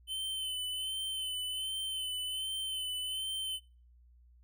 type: tone with vibrato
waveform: square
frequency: 3053 Hz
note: G7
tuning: 46 cents flat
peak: -35 dBFS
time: 0.07-3.6 s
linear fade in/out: 50 ms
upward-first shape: sine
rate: 1.3 Hz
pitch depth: 32 cents each way
effects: noise-tail reverb RT60 0.4 s tail -25 dB re dry + added 60 Hz sine -58 dBFS peak until 4.43 s